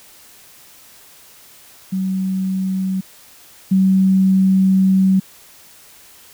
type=tone pair in turn; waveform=sine; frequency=189.3 / 190.23 Hz; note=F#3 / F#3; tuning=+40 / +48 cents; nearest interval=unison; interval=8 cents; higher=second; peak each=-17 / -10 dBFS; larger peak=second; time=1.92-3.01 / 3.71-5.2 s; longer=second; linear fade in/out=10 ms; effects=white hiss -45 dBFS RMS until 6.33 s